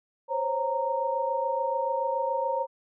sine tone cluster, 520 / 547 / 927 Hz, C5 / C#5 / A#5, -11 / -23 / -10 cents, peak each -31 / -30 / -28 dBFS, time 0.28-2.67 s, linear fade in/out 50 ms, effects none

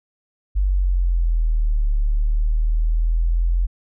sine exponential two-way sweep, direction down then up, 49 to 36.24 to 43.55 Hz, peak -15 dBFS, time 0.55-3.67 s, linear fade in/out 20 ms, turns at 1.91 s, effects none

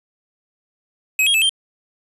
square tone with pitch steps, 2548 / 3263 / 2623 / 3163 Hz, D#7 / G#7 / E7 / G7, +41 / -31 / -9 / +15 cents, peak -14 dBFS, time 1.19-1.494 s, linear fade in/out 2 ms, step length 76 ms, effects resampled to 32000 Hz

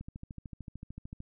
click train, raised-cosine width 5 ms, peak -30 dBFS, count 17, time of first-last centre 0.01-1.204 s, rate 13.4 Hz, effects none

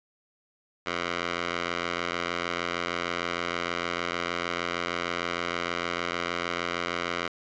10% pulse tone with band-pass filter, 86.5 Hz, F2, 16 cents flat, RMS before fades -31 dBFS, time 0.86-7.28 s, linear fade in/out 5 ms, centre 1900 Hz, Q 0.84, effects resampled to 16000 Hz

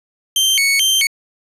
sawtooth tone with vibrato, 2637 Hz, E7, in tune, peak -9 dBFS, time 0.36-1.07 s, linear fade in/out 2 ms, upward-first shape square, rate 2.3 Hz, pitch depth 300 cents each way, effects resampled to 32000 Hz + 8-bit

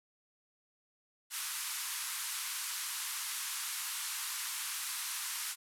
white band-pass noise, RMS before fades -39 dBFS, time 1.3-5.56 s, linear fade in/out 50 ms, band 940 to 13000 Hz, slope 48 dB/octave, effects none

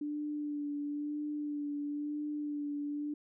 sine tone with vibrato, 293.8 Hz, D4, 1 cent sharp, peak -34 dBFS, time 0.01-3.14 s, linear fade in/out 5 ms, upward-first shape sine, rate 1 Hz, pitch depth 23 cents each way, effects none

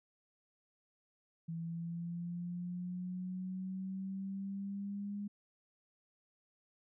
sine linear sweep, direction up, 164.81 to 204.5 Hz, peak -38 dBFS, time 1.48-5.28 s, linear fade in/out 10 ms, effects none

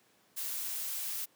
blue noise, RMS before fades -37 dBFS, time 0.36-1.26 s, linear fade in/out 20 ms, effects pink hiss -67 dBFS RMS until 1.35 s + high-pass 200 Hz 12 dB/octave

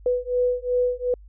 sine beating tone pair, 493.8 / 496.5 Hz, B4 / B4, 0 / +9 cents, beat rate 2.7 Hz, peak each -23 dBFS, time 0.06-1.14 s, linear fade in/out 2 ms, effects added 50 Hz sine -43 dBFS peak until 1.28 s

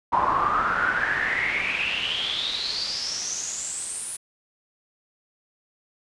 brown noise with band-pass filter sweep, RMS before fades -26 dBFS, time 0.12-4.17 s, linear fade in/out 10 ms, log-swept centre 960 to 10000 Hz, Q 9.9, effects resampled to 24000 Hz

